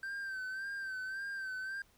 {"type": "tone with vibrato", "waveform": "triangle", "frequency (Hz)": 1559, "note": "G6", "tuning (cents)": -10, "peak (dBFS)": -36, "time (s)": [0.03, 1.82], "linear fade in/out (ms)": 2, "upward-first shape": "sine", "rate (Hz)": 1.8, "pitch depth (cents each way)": 51, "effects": ["pink hiss -68 dBFS RMS until 1.97 s"]}